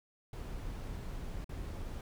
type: noise with dropouts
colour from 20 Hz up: brown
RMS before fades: -41 dBFS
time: 0.33-2.01 s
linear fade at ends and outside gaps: 2 ms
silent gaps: 1.444-1.492 s
effects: none